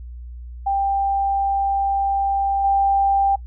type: tone with level steps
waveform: sine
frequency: 790 Hz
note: G5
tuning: 13 cents sharp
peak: -17 / -14 dBFS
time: 0.66-3.36 s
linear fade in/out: 10 ms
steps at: 2.64 s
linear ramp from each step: 5 ms
effects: noise-tail reverb RT60 0.1 s tail -23 dB re dry + added 60 Hz sine -32 dBFS peak until 3.46 s